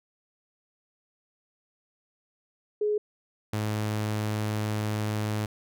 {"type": "tone pair in turn", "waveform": ["sine", "sawtooth"], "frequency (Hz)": [420, 106.59], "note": ["G#4", "G#2"], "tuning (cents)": [19, 45], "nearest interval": "2 octaves", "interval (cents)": 2374, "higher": "first", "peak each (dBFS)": -23, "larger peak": "neither", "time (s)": [[2.81, 2.98], [3.53, 5.46]], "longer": "second", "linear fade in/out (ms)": 5, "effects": []}